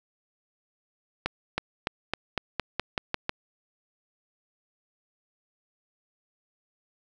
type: accelerating click train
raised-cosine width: 0.3 ms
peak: -10 dBFS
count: 10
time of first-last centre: 1.26-3.294 s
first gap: 320 ms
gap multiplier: 0.91
effects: none